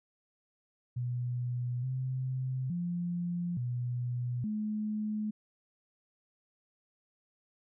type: tone with pitch steps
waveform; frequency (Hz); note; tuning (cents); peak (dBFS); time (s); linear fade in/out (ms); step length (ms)
sine; 122.8 / 129.7 / 174.5 / 122.6 / 213.1; B2 / C3 / F3 / B2 / G#3; -9 / -15 / -1 / -12 / +45; -31; 0.96-5.31; 10; 870
effects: none